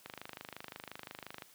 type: click train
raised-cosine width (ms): 0.3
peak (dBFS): -27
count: 36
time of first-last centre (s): 0.06-1.422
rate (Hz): 25.7
effects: white hiss -61 dBFS RMS until 1.54 s + high-pass 100 Hz 12 dB/octave